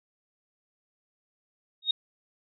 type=tone with exponential growth; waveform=sine; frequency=3729 Hz; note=A#7; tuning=in tune; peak=-17 dBFS; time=1.82-1.91 s; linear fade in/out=5 ms; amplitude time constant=18 ms; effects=none